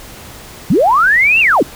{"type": "linear two-way sweep", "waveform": "sine", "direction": "up then down", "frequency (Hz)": [130.81, 2800, 189.4], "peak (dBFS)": -7, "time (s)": [0.7, 1.63], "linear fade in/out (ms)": 5, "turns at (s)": 1.4, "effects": ["pink hiss -34 dBFS RMS until 1.75 s"]}